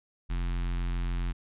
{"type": "tone with notch filter", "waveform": "square", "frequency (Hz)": 43.65, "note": "F1", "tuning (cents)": 0, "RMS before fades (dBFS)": -30, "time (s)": [0.29, 1.33], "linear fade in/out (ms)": 20, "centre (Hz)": 540, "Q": 0.67, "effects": ["resampled to 8000 Hz"]}